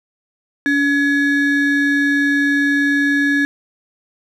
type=ring-modulated tone; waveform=triangle; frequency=987.8 Hz; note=B5; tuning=in tune; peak=-8 dBFS; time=0.66-3.45 s; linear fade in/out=0 ms; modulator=703 Hz; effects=none